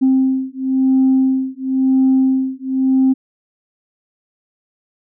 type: beating tone pair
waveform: sine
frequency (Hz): 262.8 / 263.77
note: C4 / C4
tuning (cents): +8 / +14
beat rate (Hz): 0.97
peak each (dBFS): -14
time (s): 0.01-3.14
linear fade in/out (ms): 20
effects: tanh soft clip ceiling -6 dBFS